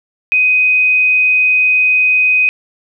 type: tone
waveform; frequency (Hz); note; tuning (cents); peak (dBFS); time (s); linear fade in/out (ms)
sine; 2506; D#7; +12; -8; 0.32-2.49; 0
effects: none